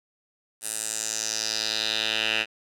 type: tone with band-pass filter sweep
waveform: 10% pulse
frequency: 110 Hz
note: A2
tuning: in tune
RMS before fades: -28 dBFS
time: 0.61-2.46 s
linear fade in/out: 50 ms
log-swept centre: 9700 to 2600 Hz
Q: 3.2
effects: none